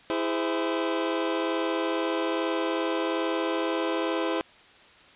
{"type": "chord", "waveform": "sawtooth", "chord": "E augmented", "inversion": "none", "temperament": "just", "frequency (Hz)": [329.6, 412, 515], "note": ["E4", "G#4", "B#4"], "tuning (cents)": [0, -14, -28], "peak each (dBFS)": [-24, -28, -26], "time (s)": [0.1, 4.41], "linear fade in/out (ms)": 0, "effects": ["white hiss -53 dBFS RMS until 5.15 s", "resampled to 8000 Hz"]}